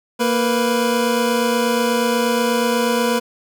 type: tone pair together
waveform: 25% pulse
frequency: 232.8 / 493.9 Hz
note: A#3 / B4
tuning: -2 / 0 cents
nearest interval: octave + minor second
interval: 1302 cents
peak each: -15 dBFS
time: 0.19-3.2 s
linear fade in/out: 20 ms
effects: none